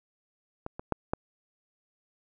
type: clicks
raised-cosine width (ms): 1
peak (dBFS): -21 / -23 / -12 / -13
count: 4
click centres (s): 0.664 / 0.795 / 0.923 / 1.135
effects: none

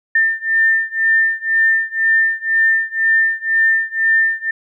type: beating tone pair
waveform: sine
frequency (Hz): 1797 / 1799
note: A6 / A6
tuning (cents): +36 / +38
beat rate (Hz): 2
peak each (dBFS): -15 / -16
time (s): 0.15-4.51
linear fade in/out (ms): 5
effects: none

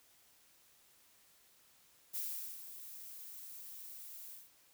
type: noise with ADSR envelope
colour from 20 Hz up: violet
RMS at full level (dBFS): -39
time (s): 2.13-4.51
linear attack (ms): 26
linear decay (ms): 430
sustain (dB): -11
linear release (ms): 190
effects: white hiss -67 dBFS RMS until 4.73 s

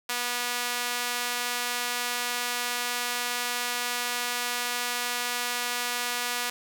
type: tone with high-pass filter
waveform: sawtooth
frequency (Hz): 243.3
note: B3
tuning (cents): -26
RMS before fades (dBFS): -30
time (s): 0.09-6.5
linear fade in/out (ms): 5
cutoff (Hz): 1200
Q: 0.51
effects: 8-bit

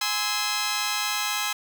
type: chord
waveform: 10% pulse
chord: Ab augmented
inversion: none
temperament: just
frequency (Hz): 830.6 / 1038.3 / 1297.8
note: Ab5 / C6 / E6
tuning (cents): 0 / -14 / -27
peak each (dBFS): -21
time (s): 0.01-1.53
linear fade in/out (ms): 5
effects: none

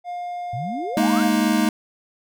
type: tone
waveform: triangle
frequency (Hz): 708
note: F5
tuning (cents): +23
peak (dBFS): -25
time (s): 0.04-1.32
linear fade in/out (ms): 50
type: exponential sweep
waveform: sine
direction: up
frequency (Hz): 109.2 to 1652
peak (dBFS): -27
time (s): 0.53-1.24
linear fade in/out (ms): 5
type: chord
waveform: square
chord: Ab suspended second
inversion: none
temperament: equal with one note detuned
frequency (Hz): 209 / 233.1 / 311.1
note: Ab3 / Bb3 / Eb4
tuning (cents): +11 / 0 / 0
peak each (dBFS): -22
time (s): 0.97-1.69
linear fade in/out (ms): 2
effects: none

